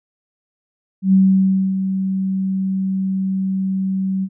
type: tone with ADSR envelope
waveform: sine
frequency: 190.9 Hz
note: G3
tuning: 46 cents flat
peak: -8 dBFS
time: 1.02-4.29 s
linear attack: 110 ms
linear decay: 610 ms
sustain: -9 dB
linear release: 58 ms
effects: none